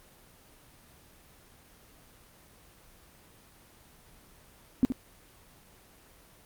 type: tone with echo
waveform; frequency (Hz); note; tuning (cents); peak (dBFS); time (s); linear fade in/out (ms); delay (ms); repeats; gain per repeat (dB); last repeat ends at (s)
sine; 255.8; C4; -39; -17; 4.83-4.85; 0; 71; 1; -9; 4.921
effects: pink hiss -57 dBFS RMS until 6.45 s + Opus 24 kbps